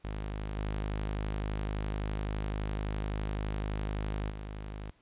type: tone with level steps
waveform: sawtooth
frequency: 51.8 Hz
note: G#1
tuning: 4 cents flat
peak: -31 / -28 / -35 dBFS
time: 0.04-4.91 s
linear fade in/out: 10 ms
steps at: 0.56 / 4.29 s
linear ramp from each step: 20 ms
effects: pink hiss -67 dBFS RMS until 5.01 s + resampled to 8000 Hz